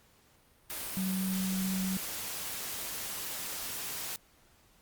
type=tone in noise; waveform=sine; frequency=188.6 Hz; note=F#3; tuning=33 cents sharp; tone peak=-30 dBFS; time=0.97-1.97 s; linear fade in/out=0 ms; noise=white; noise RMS=-38 dBFS; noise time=0.7-4.16 s; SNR=+5 dB; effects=pink hiss -64 dBFS RMS until 4.81 s + Opus 48 kbps